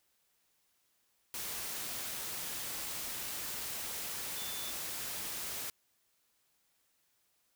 sine tone in noise, 3513 Hz, A7, 3 cents flat, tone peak -45 dBFS, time 4.37-4.71 s, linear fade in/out 0 ms, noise white, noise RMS -40 dBFS, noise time 1.34-5.7 s, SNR -8 dB, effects white hiss -75 dBFS RMS until 7.55 s

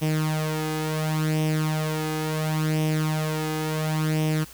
sawtooth tone with flanger, 155.56 Hz, D#3, in tune, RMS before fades -25 dBFS, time 0.01-4.45 s, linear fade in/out 20 ms, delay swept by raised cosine 0.34 to 2.44 ms, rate 0.71 Hz, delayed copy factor +0.65, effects added 60 Hz sine -51 dBFS peak until 4.53 s + white hiss -46 dBFS RMS until 4.53 s

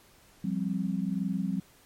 sine chord, F suspended second, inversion none, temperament just, 174.61 / 196.44 / 261.9 Hz, F3 / G3 / C4, 0 / +4 / +2 cents, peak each -32 / -30 / -35 dBFS, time 0.44-1.6 s, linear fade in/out 5 ms, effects pink hiss -59 dBFS RMS until 1.85 s + MP3 64 kbps

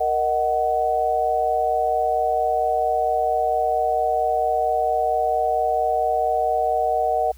sine chord, D# minor, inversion second, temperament just, 466.7 / 622.3 / 746.7 Hz, A#4 / D#5 / F#5, +2 / 0 / +16 cents, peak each -26 / -23 / -20 dBFS, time 0-7.32 s, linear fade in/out 10 ms, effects added 60 Hz sine -42 dBFS peak until 7.37 s + white hiss -55 dBFS RMS until 7.37 s

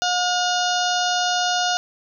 harmonic tone, 719 Hz, F#5, 50 cents flat, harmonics 1 / 2 / 4 / 5 / 6 / 7 / 8 / 9, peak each -22 / -25 / -28 / -29 / -30 / -30 / -31 / -32 dBFS, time 0.02-1.77 s, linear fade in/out 0 ms, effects none

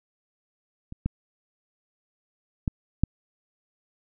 clicks, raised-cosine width 5 ms, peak -25 / -13 / -12 / -7 dBFS, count 4, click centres 0.924 / 1.06 / 2.678 / 3.036 s, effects none

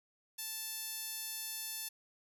10% pulse tone with band-pass filter, 880 Hz, A5, in tune, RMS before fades -42 dBFS, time 0.38-1.89 s, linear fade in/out 10 ms, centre 10000 Hz, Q 2.8, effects none

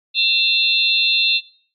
sine tone cluster, 2697 / 3510 / 3714 / 4128 Hz, E7 / A7 / A#7 / C8, +39 / -5 / -7 / -24 cents, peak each -19 dBFS, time 0.14-1.41 s, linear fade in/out 50 ms, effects noise-tail reverb RT60 0.5 s tail -20 dB re dry + MP3 64 kbps

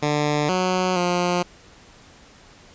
10% pulse tone with pitch steps, 148.4 / 184 / 177.2 Hz, D3 / F#3 / F3, +18 / -9 / +25 cents, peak -11 dBFS, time 0.02-1.43 s, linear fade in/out 10 ms, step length 470 ms, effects pink hiss -49 dBFS RMS until 2.74 s + resampled to 16000 Hz

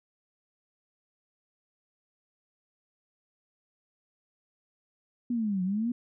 sine linear two-way sweep, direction down then up, 246.9 to 179 to 246.9 Hz, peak -26 dBFS, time 5.3-5.92 s, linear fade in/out 5 ms, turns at 5.63 s, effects none

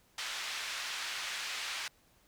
pink band-pass noise, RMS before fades -39 dBFS, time 0.18-1.88 s, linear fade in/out 2 ms, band 1700 to 5200 Hz, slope 12 dB/octave, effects pink hiss -67 dBFS RMS until 2.27 s

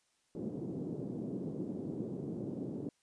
white band-pass noise, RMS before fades -40 dBFS, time 0.35-2.89 s, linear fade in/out 2 ms, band 130 to 370 Hz, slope 24 dB/octave, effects white hiss -75 dBFS RMS until 3.02 s + resampled to 22050 Hz

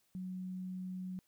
sine tone, 184.7 Hz, F#3, 3 cents flat, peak -39 dBFS, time 0.15-1.19 s, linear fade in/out 0 ms, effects white hiss -75 dBFS RMS until 1.27 s

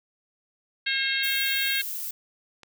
harmonic tone, 538 Hz, C5, 48 cents sharp, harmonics 3 / 4 / 5 / 6 / 7 / 8, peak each -29 / -30 / -31 / -32 / -32 / -33 dBFS, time 0.86-1.82 s, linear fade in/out 10 ms
violet noise, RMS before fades -33 dBFS, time 1.23-2.11 s, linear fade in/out 5 ms
clicks, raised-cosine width 0.2 ms, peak -29 dBFS, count 2, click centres 1.665 / 2.633 s
effects none

